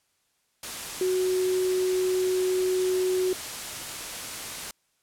sine tone in noise, 370 Hz, F#4, in tune, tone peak -22 dBFS, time 1.01-3.33 s, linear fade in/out 2 ms, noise white, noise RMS -35 dBFS, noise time 0.63-4.71 s, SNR +10 dB, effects white hiss -71 dBFS RMS until 5.02 s + low-pass 11000 Hz 12 dB/octave

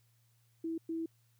sine tone bursts at uneven times, 327.4 Hz, E4, 12 cents flat, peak -34 dBFS, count 2, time 0.64-0.78 / 0.89-1.06 s, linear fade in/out 5 ms, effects added 116 Hz sine -68 dBFS peak until 1.39 s + white hiss -75 dBFS RMS until 1.39 s

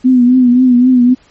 sine tone with vibrato, 250 Hz, B3, 21 cents sharp, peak -4 dBFS, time 0.04-1.15 s, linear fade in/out 20 ms, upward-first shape triangle, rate 3.8 Hz, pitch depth 70 cents each way, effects pink hiss -48 dBFS RMS until 1.3 s + MP3 32 kbps

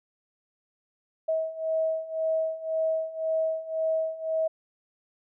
sine beating tone pair, 640 / 641.9 Hz, D#5 / E5, +49 / -46 cents, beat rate 1.9 Hz, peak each -30 / -27 dBFS, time 1.28-4.48 s, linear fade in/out 10 ms, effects none

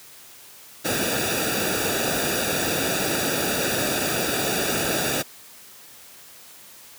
pink noise with comb filter, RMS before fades -24 dBFS, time 0.84-5.23 s, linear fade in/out 20 ms, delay 0.95 ms, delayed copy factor -0.8, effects white hiss -46 dBFS RMS until 6.98 s + high-pass 80 Hz 12 dB/octave

